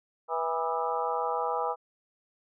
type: harmonic tone with a mistuned harmonic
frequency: 163.1 Hz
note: E3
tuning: 18 cents flat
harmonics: 3 / 4 / 5 / 6 / 7 / 8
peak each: -33 / -36 / -32 / -34 / -35 / -38 dBFS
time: 0.28-1.76 s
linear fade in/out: 50 ms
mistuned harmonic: 7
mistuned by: +84 cents
effects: none